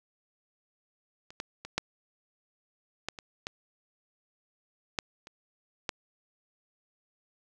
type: clicks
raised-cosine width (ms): 0.2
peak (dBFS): -30 / -17 / -23 / -10 / -15 / -25 / -17 / -11 / -29 / -13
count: 10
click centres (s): 1.305 / 1.401 / 1.65 / 1.78 / 3.086 / 3.188 / 3.469 / 4.988 / 5.271 / 5.892
effects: none